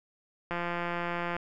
click train, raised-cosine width 0.5 ms, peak -18 dBFS, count 149, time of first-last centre 0.51-1.365 s, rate 173 Hz, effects none

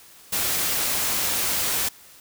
white noise, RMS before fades -24 dBFS, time 0.32-1.89 s, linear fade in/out 10 ms, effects white hiss -49 dBFS RMS until 2.2 s

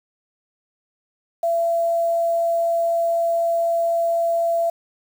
sine tone with quantisation, 674 Hz, E5, 38 cents sharp, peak -17 dBFS, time 1.43-4.7 s, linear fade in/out 5 ms, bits 7, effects none

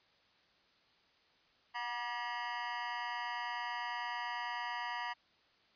25% pulse tone with amplitude modulation, 960 Hz, B5, 49 cents flat, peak -29 dBFS, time 1.74-5.14 s, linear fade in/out 20 ms, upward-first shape sine, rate 229 Hz, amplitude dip 100%, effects white hiss -69 dBFS RMS until 5.75 s + resampled to 11025 Hz

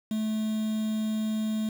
triangle tone with quantisation, 217.3 Hz, A3, 21 cents flat, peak -24 dBFS, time 0.11-1.69 s, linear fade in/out 2 ms, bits 7, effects none

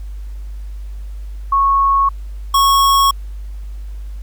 sine / square tone pair in turn, 1102 / 1102 Hz, C#6 / C#6, -11 / -11 cents, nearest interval unison, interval 0 cents, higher neither, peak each -10 dBFS, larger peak neither, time 1.52-2.09 / 2.54-3.11 s, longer neither, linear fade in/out 5 ms, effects added 50 Hz sine -25 dBFS peak until 4.22 s + pink hiss -52 dBFS RMS until 4.22 s

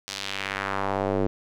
square tone with band-pass filter sweep, 49 Hz, G1, in tune, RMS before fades -28 dBFS, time 0.08-1.27 s, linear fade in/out 0 ms, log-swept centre 5200 to 380 Hz, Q 1.5, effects none

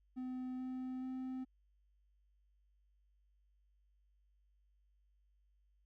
triangle tone with pitch steps, 254.9 / 256.8 / 258.8 Hz, C4 / C4 / C4, -45 / -32 / -19 cents, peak -38 dBFS, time 0.16-1.45 s, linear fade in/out 20 ms, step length 430 ms, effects added 50 Hz sine -70 dBFS peak until 5.85 s

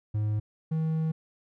triangle tone pair in turn, 106.3 / 159.27 Hz, G#2 / D#3, +41 / +41 cents, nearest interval perfect fifth, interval 700 cents, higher second, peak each -23 dBFS, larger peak neither, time 0.14-0.4 / 0.71-1.12 s, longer second, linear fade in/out 10 ms, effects none

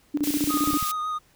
sine tone with tremolo, 293.7 Hz, D4, in tune, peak -20 dBFS, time 0.14-0.78 s, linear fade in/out 10 ms, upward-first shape square, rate 15 Hz, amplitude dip 80%
white high-pass noise, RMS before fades -31 dBFS, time 0.23-0.92 s, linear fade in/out 10 ms, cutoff 2300 Hz, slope 12 dB/octave
clicks, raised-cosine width 5 ms, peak -22 dBFS, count 4, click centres 0.442 / 0.674 / 0.732 / 0.827 s
triangle tone with vibrato, 1241 Hz, D#6, 5 cents flat, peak -24 dBFS, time 0.49-1.19 s, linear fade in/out 20 ms, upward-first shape triangle, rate 7.2 Hz, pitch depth 23 cents each way
effects pink hiss -60 dBFS RMS until 1.35 s

